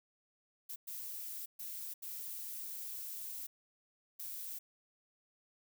violet noise bursts at uneven times, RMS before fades -44 dBFS, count 5, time 0.69-0.76 / 0.87-1.46 / 1.59-1.94 / 2.02-3.47 / 4.19-4.59 s, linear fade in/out 10 ms, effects none

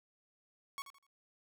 sawtooth tone with echo, 1108.7 Hz, C#6, in tune, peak -36 dBFS, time 0.78-0.82 s, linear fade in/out 0 ms, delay 82 ms, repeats 3, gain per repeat -11 dB, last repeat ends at 1.066 s, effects none

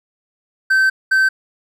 triangle tone bursts at uneven times, 1546 Hz, G6, 24 cents flat, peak -9 dBFS, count 2, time 0.7-0.9 / 1.11-1.29 s, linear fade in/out 10 ms, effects none

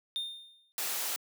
triangle tone with exponential decay, 3636 Hz, A#7, 44 cents flat, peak -28 dBFS, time 0.16-0.72 s, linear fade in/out 0 ms, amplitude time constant 120 ms
white noise, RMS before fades -34 dBFS, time 0.78-1.16 s, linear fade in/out 0 ms
effects high-pass 400 Hz 12 dB/octave

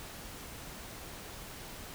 silence, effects pink hiss -46 dBFS RMS until 1.94 s

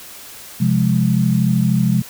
sine chord, F minor, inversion second, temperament equal, 130.81 / 174.61 / 207.7 Hz, C3 / F3 / Ab3, 0 / 0 / 0 cents, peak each -17 dBFS, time 0.6-2.02 s, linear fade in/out 10 ms, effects white hiss -37 dBFS RMS until 2.09 s

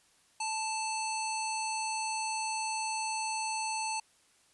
harmonic tone, 880 Hz, A5, in tune, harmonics 1 / 3 / 5 / 7 / 9 / 10, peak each -34 / -39 / -41 / -42 / -44 / -44 dBFS, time 0.4-4 s, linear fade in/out 5 ms, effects white hiss -66 dBFS RMS until 4.53 s + resampled to 24000 Hz

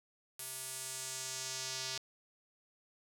square tone with band-pass filter sweep, 130.81 Hz, C3, in tune, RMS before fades -42 dBFS, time 0.39-1.98 s, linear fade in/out 2 ms, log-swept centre 11000 to 5000 Hz, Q 1.8, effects 10-bit

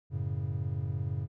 triangle chord, F# minor, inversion none, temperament equal, 92.5 / 110 / 138.59 Hz, F#2 / A2 / C#3, 0 / 0 / 0 cents, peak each -33 dBFS, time 0.1-1.28 s, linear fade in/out 50 ms, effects none

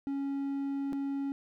triangle tone with dropouts, 277.2 Hz, C#4, in tune, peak -29 dBFS, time 0.07-1.32 s, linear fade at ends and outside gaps 0 ms, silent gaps 0.925-0.931 s, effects none

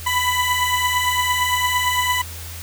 20% pulse beating tone pair, 987.8 / 996.6 Hz, B5 / B5, 0 / +15 cents, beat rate 8.8 Hz, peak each -18 / -14 dBFS, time 0.06-2.22 s, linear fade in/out 10 ms, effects added 83 Hz sine -33 dBFS peak until 2.62 s + white hiss -36 dBFS RMS until 2.62 s

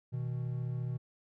triangle tone pair together, 123.47 / 157.98 Hz, B2 / D#3, 0 / +27 cents, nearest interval major third, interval 427 cents, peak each -32 / -38 dBFS, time 0.12-0.98 s, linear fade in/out 20 ms, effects none

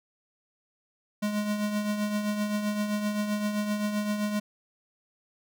square tone with tremolo, 208.8 Hz, G#3, 10 cents sharp, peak -25 dBFS, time 1.22-4.4 s, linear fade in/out 10 ms, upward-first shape triangle, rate 7.7 Hz, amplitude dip 55%, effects none

